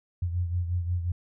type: beating tone pair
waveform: sine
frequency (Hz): 87.31 / 92.91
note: F2 / F#2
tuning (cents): 0 / +8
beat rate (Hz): 5.6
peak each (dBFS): -26 / -34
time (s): 0.22-1.12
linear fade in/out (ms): 5
effects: none